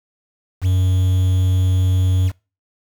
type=tone with quantisation; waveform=triangle; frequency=92.5 Hz; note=F#2; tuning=in tune; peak=-11 dBFS; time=0.61-2.32 s; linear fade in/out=50 ms; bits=6; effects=noise-tail reverb RT60 0.3 s tail -23 dB re dry

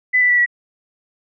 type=tone with pitch steps; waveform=sine; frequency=2003 / 1980 / 1957.3 / 1934.8 Hz; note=B6 / B6 / B6 / B6; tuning=+24 / +4 / -16 / -36 cents; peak=-11 dBFS; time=0.13-0.462 s; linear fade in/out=20 ms; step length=83 ms; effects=none

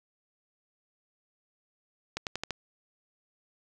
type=accelerating click train; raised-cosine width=0.2 ms; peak=-15 dBFS; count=5; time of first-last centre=2.17-2.507 s; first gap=98 ms; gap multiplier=0.9; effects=none

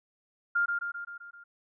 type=tone with echo; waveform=sine; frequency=1402 Hz; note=F6; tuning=6 cents sharp; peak=-23 dBFS; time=0.55-0.66 s; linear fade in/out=10 ms; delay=130 ms; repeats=6; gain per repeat=-4 dB; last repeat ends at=1.44 s; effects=none

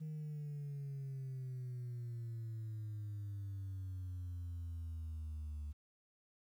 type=exponential sweep; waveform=sine; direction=down; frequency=156.5 to 73.42 Hz; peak=-39 dBFS; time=0-5.73 s; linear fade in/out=20 ms; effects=tanh soft clip ceiling -40 dBFS + 12-bit

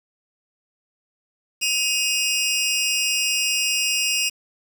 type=tone pair together; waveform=20% pulse; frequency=2525 / 2820 Hz; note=D#7 / F7; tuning=+25 / +16 cents; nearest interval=major second; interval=191 cents; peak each=-18 dBFS; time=1.61-4.3 s; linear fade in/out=20 ms; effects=7-bit

